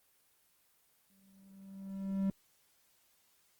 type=tone with exponential growth; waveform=triangle; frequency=194.2 Hz; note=G3; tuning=16 cents flat; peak=-26 dBFS; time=1.1-2.3 s; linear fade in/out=2 ms; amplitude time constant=260 ms; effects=white hiss -71 dBFS RMS until 3.59 s + Opus 24 kbps